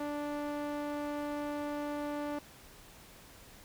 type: tone with band-pass filter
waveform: sawtooth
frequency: 293 Hz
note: D4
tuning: 4 cents flat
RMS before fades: -37 dBFS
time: 0-2.39 s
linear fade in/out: 5 ms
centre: 620 Hz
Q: 0.72
effects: pink hiss -55 dBFS RMS until 3.64 s